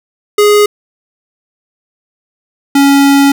square tone pair in turn, 415.3 / 279.1 Hz, G#4 / C#4, 0 / +12 cents, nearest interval perfect fifth, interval 688 cents, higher first, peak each -5 dBFS, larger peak neither, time 0.38-0.66 / 2.75-3.32 s, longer second, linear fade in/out 5 ms, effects none

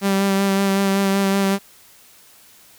sawtooth tone with vibrato, 196 Hz, G3, in tune, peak -12 dBFS, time 0.01-1.59 s, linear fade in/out 50 ms, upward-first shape sine, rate 5.3 Hz, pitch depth 18 cents each way, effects white hiss -49 dBFS RMS until 2.78 s

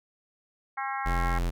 harmonic tone, 270 Hz, C#4, 45 cents flat, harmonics 3 / 4 / 5 / 6 / 7 / 8, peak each -33 / -35 / -37 / -39 / -40 / -41 dBFS, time 0.77-1.39 s, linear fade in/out 10 ms
square tone, 43.07 Hz, F1, 23 cents flat, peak -26 dBFS, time 1.05-1.51 s, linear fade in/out 20 ms
effects none

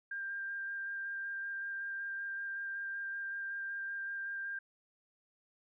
sine tone with vibrato, 1593 Hz, G6, 27 cents sharp, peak -37 dBFS, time 0.11-4.59 s, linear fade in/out 5 ms, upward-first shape square, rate 5.3 Hz, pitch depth 9 cents each way, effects none

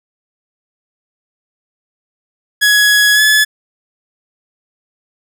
sawtooth tone with pitch glide, 1678 to 1716.2 Hz, G#6 to A6, +17 to -44 cents, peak -4 dBFS, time 2.61-3.45 s, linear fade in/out 20 ms, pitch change +39 cents, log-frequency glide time 3.14-3.21 s, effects none

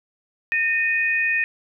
sine tone pair together, 1828.6 / 2489 Hz, A#6 / D#7, -34 / 0 cents, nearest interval perfect fourth, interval 534 cents, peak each -21 dBFS, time 0.52-1.44 s, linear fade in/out 0 ms, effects none

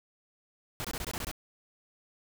pink noise bursts, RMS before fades -36 dBFS, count 8, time 0.8-1.314 s, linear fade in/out 0 ms, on 45 ms, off 22 ms, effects none

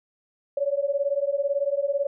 sine beating tone pair, 554.4 / 572.4 Hz, C#5 / D5, 0 / -45 cents, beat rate 18 Hz, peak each -25 dBFS, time 0.57-2.07 s, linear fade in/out 5 ms, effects none

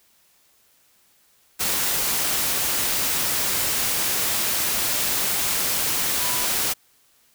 sine tone in noise, 987.8 Hz, B5, in tune, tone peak -33 dBFS, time 6.19-6.47 s, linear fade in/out 20 ms, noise white, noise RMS -23 dBFS, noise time 1.59-6.74 s, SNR -13 dB, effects white hiss -60 dBFS RMS until 7.34 s

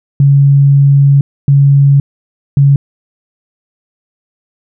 sine tone bursts at uneven times, 140 Hz, C#3, 18 cents sharp, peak -3 dBFS, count 3, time 0.2-1.21 / 1.48-2 / 2.57-2.76 s, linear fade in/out 2 ms, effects none

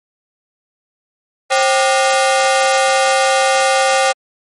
sawtooth ring-modulated tone, 658 Hz, E5, 3 cents flat, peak -4 dBFS, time 1.5-4.13 s, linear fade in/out 20 ms, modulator 123 Hz, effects MP3 48 kbps

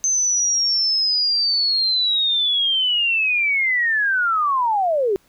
sine linear sweep, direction down, 6240 to 370 Hz, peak -16 dBFS, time 0.04-5.16 s, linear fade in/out 0 ms, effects pink hiss -58 dBFS RMS until 5.28 s

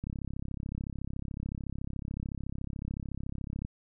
click train, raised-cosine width 5 ms, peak -24 dBFS, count 123, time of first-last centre 0.04-3.649 s, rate 33.8 Hz, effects none

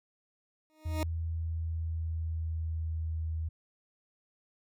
20% pulse tone with exponential growth, 311.1 Hz, D#4, in tune, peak -25 dBFS, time 0.7-1.03 s, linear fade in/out 0 ms, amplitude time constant 71 ms
sine tone with pitch glide, 82.2 to 80.14 Hz, E2 to E2, -4 to -48 cents, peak -31 dBFS, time 0.85-3.49 s, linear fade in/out 10 ms, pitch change -44 cents, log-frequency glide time 1.07-3.29 s
effects none

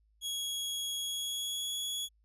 sawtooth tone with pitch glide, 3326 to 3363 Hz, G#7 to G#7, +2 to +21 cents, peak -31 dBFS, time 0.21-2.09 s, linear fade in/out 50 ms, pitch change +19 cents, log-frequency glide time 0.99-1.75 s, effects added 53 Hz sine -66 dBFS peak until 2.24 s + resampled to 32000 Hz

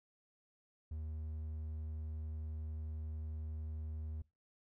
triangle tone, 77.78 Hz, D#2, in tune, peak -38 dBFS, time 0.91-4.22 s, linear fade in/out 5 ms, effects noise-tail reverb RT60 0.3 s tail -24 dB re dry

